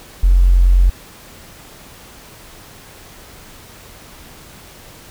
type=tone; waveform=triangle; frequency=44.87 Hz; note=F1; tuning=48 cents sharp; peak=-3 dBFS; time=0.23-0.9 s; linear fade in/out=10 ms; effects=tanh soft clip ceiling -5 dBFS + pink hiss -40 dBFS RMS until 5.1 s